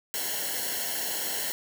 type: noise with comb filter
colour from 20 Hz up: white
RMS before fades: -31 dBFS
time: 0.14-1.52 s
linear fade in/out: 0 ms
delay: 0.82 ms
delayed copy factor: -0.8
effects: none